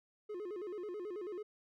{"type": "tone with vibrato", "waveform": "triangle", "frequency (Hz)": 387.6, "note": "G4", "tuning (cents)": -20, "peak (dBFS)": -38, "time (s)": [0.29, 1.43], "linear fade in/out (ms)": 10, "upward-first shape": "square", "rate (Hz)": 9.2, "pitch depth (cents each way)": 150, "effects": []}